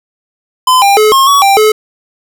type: tone with pitch steps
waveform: square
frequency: 1020 / 798 / 428.7 / 1075 / 1127 / 788 / 430.2 Hz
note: C6 / G5 / A4 / C6 / C#6 / G5 / A4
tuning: -44 / +31 / -45 / +47 / +28 / +9 / -39 cents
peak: -5 dBFS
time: 0.67-1.72 s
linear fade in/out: 5 ms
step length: 150 ms
effects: none